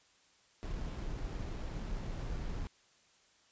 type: noise with sample-and-hold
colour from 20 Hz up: brown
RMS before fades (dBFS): -39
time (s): 0.63-2.67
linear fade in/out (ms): 0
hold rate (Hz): 6300
effects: white hiss -67 dBFS RMS until 3.51 s + resampled to 16000 Hz